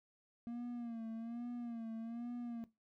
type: tone with vibrato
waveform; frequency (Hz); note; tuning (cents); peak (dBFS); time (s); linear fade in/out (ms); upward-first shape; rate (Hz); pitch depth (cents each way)
triangle; 233.1; A#3; 0; -39; 0.47-2.64; 0; sine; 1.2; 66
effects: noise-tail reverb RT60 0.2 s tail -17 dB re dry